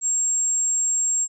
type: tone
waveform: sine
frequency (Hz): 7530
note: A#8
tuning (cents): +16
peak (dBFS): -19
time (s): 0.01-1.28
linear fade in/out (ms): 50
effects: none